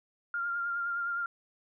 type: tone with vibrato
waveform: sine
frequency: 1396.9 Hz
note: F6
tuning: in tune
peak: -30 dBFS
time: 0.34-1.26 s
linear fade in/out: 2 ms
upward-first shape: sine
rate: 9.7 Hz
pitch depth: 24 cents each way
effects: none